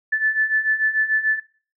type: beating tone pair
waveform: sine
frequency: 1743 / 1749.8 Hz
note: A6 / A6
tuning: -17 / -10 cents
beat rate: 6.8 Hz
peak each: -23 / -19 dBFS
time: 0.12-1.4 s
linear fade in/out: 10 ms
effects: noise-tail reverb RT60 0.4 s tail -19 dB re dry

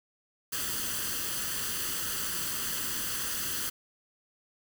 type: noise with comb filter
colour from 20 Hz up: white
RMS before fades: -33 dBFS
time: 0.52-3.7 s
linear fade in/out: 10 ms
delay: 0.65 ms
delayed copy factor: +0.65
effects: none

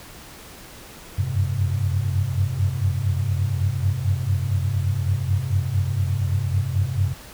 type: tone cluster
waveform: sine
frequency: 91.5 / 95.6 / 100.4 / 132.1 Hz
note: F#2 / G2 / G2 / C3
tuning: -19 / -43 / +42 / +17 cents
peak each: -25 dBFS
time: 1.18-7.14 s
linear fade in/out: 10 ms
effects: pink hiss -42 dBFS RMS until 7.33 s

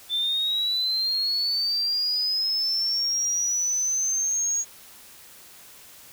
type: linear sweep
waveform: sine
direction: up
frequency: 3520 to 6645 Hz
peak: -21 dBFS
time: 0.09-4.65 s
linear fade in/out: 50 ms
effects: tanh soft clip ceiling -18 dBFS + white hiss -48 dBFS RMS until 6.12 s

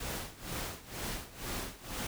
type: noise with tremolo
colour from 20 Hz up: pink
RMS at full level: -37 dBFS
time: 0-2.07 s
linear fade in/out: 5 ms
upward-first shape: sine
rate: 2.1 Hz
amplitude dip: 85%
effects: none

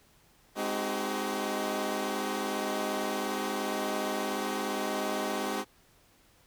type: chord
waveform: 15% pulse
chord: Ab dominant seventh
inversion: none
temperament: equal with one note detuned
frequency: 207.7 / 261.6 / 311.1 / 378.2 Hz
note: Ab3 / C4 / Eb4 / Gb4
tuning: 0 / 0 / 0 / +38 cents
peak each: -29 / -30 / -31 / -29 dBFS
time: 0.55-5.65 s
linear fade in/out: 50 ms
effects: pink hiss -63 dBFS RMS until 6.46 s

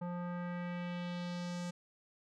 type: tone with low-pass filter sweep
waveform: square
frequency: 175.9 Hz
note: F3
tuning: 13 cents sharp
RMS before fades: -40 dBFS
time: 0.01-1.71 s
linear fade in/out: 10 ms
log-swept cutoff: 980 to 7400 Hz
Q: 1.7
effects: none

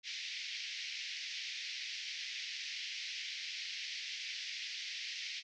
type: band-pass noise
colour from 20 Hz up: pink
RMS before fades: -43 dBFS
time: 0.03-5.43 s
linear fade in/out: 50 ms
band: 2000 to 5700 Hz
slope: 48 dB/octave
effects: none

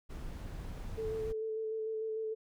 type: noise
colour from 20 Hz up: brown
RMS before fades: -42 dBFS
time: 0.09-1.33 s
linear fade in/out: 20 ms
type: tone with vibrato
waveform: sine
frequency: 440 Hz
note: A4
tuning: in tune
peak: -34 dBFS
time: 0.97-2.35 s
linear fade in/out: 20 ms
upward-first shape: square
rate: 6.7 Hz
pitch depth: 14 cents each way
effects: none

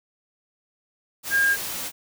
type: tone in noise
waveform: sine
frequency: 1616 Hz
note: G#6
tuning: 48 cents flat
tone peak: -17 dBFS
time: 1.3-1.57 s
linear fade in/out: 50 ms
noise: white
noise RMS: -31 dBFS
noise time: 1.23-1.92 s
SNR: +11 dB
effects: none

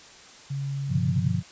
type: tone with pitch glide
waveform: sine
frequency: 138.59 to 134.41 Hz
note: C#3 to C3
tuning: 0 to +47 cents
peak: -27 dBFS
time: 0.5-1.31 s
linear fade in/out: 10 ms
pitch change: -53 cents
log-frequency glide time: 1.09-1.19 s
type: chord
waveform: sine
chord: G dominant seventh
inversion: none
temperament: equal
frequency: 98 / 123.47 / 146.83 / 174.61 Hz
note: G2 / B2 / D3 / F3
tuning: 0 / 0 / 0 / 0 cents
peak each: -28 / -28 / -30 / -27 dBFS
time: 0.88-1.43 s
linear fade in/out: 50 ms
effects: white hiss -48 dBFS RMS until 1.51 s + resampled to 16000 Hz

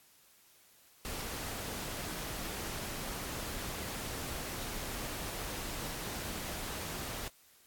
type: noise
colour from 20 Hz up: pink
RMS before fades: -40 dBFS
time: 1.05-7.28 s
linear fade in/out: 0 ms
effects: white hiss -63 dBFS RMS until 7.66 s + AAC 64 kbps

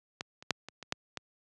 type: clicks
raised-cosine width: 0.2 ms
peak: -18 / -30 / -9 / -25 / -27 / -12 / -19 dBFS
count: 7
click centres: 0.209 / 0.425 / 0.507 / 0.686 / 0.827 / 0.924 / 1.173 s
effects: high-pass 100 Hz 12 dB/octave + resampled to 22050 Hz

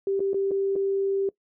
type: tone with dropouts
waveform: sine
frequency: 392 Hz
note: G4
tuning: in tune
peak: -22 dBFS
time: 0.07-1.29 s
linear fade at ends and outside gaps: 2 ms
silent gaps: 0.195-0.203 / 0.333-0.343 / 0.51-0.515 / 0.756-0.761 s
effects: noise-tail reverb RT60 0.1 s tail -21 dB re dry

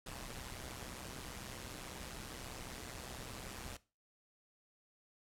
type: noise with amplitude modulation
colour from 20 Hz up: pink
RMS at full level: -44 dBFS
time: 0.06-3.77 s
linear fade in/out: 5 ms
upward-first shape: sine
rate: 128 Hz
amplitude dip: 75%
effects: noise-tail reverb RT60 0.3 s tail -19 dB re dry + low-pass 12000 Hz 12 dB/octave

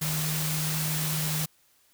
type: tone in noise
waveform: sine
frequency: 154.8 Hz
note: D#3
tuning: 9 cents flat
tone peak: -29 dBFS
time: 0.01-1.46 s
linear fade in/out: 10 ms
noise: white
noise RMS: -31 dBFS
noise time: 0.01-1.46 s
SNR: -1 dB
effects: white hiss -64 dBFS RMS until 1.93 s

